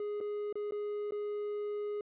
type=tone with dropouts; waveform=triangle; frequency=415.3 Hz; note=G#4; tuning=in tune; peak=-32 dBFS; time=0-2.01 s; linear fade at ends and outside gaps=2 ms; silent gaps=0.204-0.21 / 0.527-0.555 / 0.71-0.721 / 1.109-1.121 s; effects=resampled to 8000 Hz